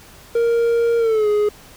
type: tone with pitch glide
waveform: triangle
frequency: 466.5 to 418 Hz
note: A#4 to G#4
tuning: +1 to +11 cents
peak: -12 dBFS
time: 0.35-1.49 s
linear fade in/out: 5 ms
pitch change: -190 cents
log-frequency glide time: 0.98-1.28 s
effects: pink hiss -44 dBFS RMS until 1.76 s